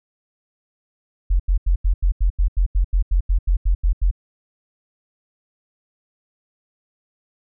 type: tone bursts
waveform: sine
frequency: 44.19 Hz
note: F1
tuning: 21 cents sharp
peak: -13 dBFS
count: 16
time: 1.3-4.112 s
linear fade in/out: 10 ms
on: 97 ms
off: 84 ms
effects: none